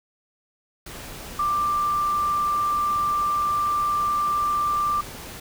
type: tone in noise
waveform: sine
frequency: 1182 Hz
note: D6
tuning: 11 cents sharp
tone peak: -20 dBFS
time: 1.39-5.01 s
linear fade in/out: 5 ms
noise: pink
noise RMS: -38 dBFS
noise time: 0.86-5.4 s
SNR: +15 dB
effects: none